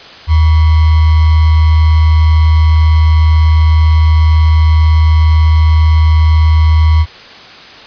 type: tone with sample-and-hold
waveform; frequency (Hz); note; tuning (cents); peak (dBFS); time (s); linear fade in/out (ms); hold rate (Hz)
sine; 79; D#2; +27; -4; 0.27-7.06; 50; 1050
effects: white hiss -33 dBFS RMS until 7.86 s + resampled to 11025 Hz